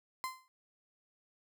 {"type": "tone with exponential decay", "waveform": "35% pulse", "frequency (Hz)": 1036, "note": "C6", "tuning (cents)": -17, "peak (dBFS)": -31, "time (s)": [0.24, 0.48], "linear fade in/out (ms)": 0, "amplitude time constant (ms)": 51, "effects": []}